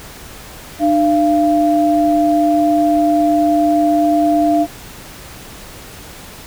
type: tone pair together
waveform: sine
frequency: 301.6 / 685 Hz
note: D4 / F5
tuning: +46 / -34 cents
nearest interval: octave + major second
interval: 1420 cents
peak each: -13 / -13 dBFS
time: 0.79-4.67 s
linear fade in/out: 50 ms
effects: pink hiss -35 dBFS RMS until 6.46 s